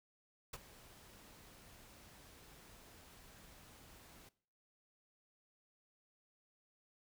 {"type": "noise with ADSR envelope", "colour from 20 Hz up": "pink", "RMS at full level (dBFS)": -44, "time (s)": [0.53, 4.29], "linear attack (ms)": 7, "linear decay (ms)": 33, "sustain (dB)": -16, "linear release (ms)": 4, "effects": ["noise-tail reverb RT60 0.5 s tail -20 dB re dry"]}